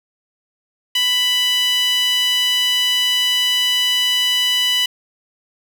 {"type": "tone with high-pass filter", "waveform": "sawtooth", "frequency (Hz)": 991, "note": "B5", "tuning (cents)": 6, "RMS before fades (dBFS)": -17, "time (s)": [0.95, 4.86], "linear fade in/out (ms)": 5, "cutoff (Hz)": 2700, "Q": 7.9, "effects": []}